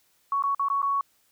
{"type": "tone with dropouts", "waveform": "sine", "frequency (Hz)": 1115, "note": "C#6", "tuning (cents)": 10, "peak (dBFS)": -22, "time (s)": [0.32, 1.01], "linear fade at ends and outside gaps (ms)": 2, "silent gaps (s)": [[0.424, 0.437], [0.548, 0.595], [0.685, 0.7], [0.819, 0.828]], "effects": ["white hiss -66 dBFS RMS until 1.31 s"]}